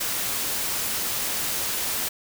white noise, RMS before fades -27 dBFS, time 0-2.09 s, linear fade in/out 10 ms, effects none

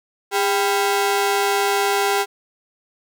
sawtooth ring-modulated tone, 596 Hz, D5, 25 cents sharp, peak -10 dBFS, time 0.31-2.26 s, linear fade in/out 50 ms, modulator 192 Hz, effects none

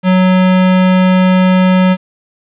square tone, 185 Hz, F#3, in tune, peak -7 dBFS, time 0.03-1.97 s, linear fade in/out 50 ms, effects resampled to 8000 Hz + 7-bit

